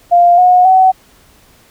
sine tone with pitch steps, 698.5 / 725.2 / 753 Hz, F5 / F#5 / F#5, 0 / -35 / +30 cents, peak -4 dBFS, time 0.11-0.92 s, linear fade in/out 20 ms, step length 270 ms, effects pink hiss -47 dBFS RMS until 1.7 s

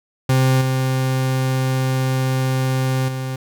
40% pulse tone with level steps, 130.81 Hz, C3, in tune, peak -12 / -16 / -22 dBFS, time 0.29-3.36 s, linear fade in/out 5 ms, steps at 0.61 / 3.08 s, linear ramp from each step 5 ms, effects none

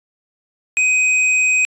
triangle tone with hard clipping, 2511 Hz, D#7, 15 cents sharp, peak -14 dBFS, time 0.77-1.65 s, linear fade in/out 0 ms, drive 15 dB, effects resampled to 22050 Hz

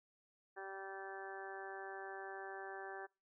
harmonic tone, 193.8 Hz, G3, 20 cents flat, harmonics 2 / 3 / 4 / 5 / 6 / 7 / 8 / 9, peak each -50 / -57 / -50 / -59 / -57 / -63 / -53 / -54 dBFS, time 0.56-3.07 s, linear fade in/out 20 ms, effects noise-tail reverb RT60 0.3 s tail -26 dB re dry

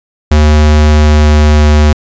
square tone with pitch glide, 75.7 to 75.13 Hz, D#2 to D2, -47 to +40 cents, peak -4 dBFS, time 0.31-1.93 s, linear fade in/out 5 ms, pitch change -13 cents, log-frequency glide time 0.85-1.56 s, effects resampled to 16000 Hz

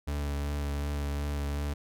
40% pulse tone with vibrato, 72 Hz, D2, 34 cents flat, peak -29 dBFS, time 0.07-1.74 s, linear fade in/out 10 ms, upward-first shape triangle, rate 2.7 Hz, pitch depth 19 cents each way, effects none

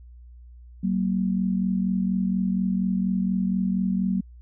sine tone pair together, 188.9 / 233.1 Hz, F#3 / A#3, +36 / 0 cents, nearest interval major third, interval 364 cents, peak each -22 / -27 dBFS, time 0.83-4.21 s, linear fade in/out 10 ms, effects added 60 Hz sine -43 dBFS peak until 4.41 s

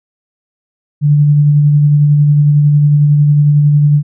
sine tone with tremolo, 146.9 Hz, D3, 1 cent sharp, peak -4 dBFS, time 1.01-4.03 s, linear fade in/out 50 ms, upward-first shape sine, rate 11 Hz, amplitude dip 25%, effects none

